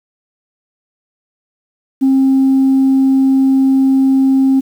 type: tone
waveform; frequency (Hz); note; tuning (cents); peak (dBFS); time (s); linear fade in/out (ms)
sine; 267.2; C4; +36; -6; 2.01-4.61; 20
effects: tanh soft clip ceiling -5 dBFS + 7-bit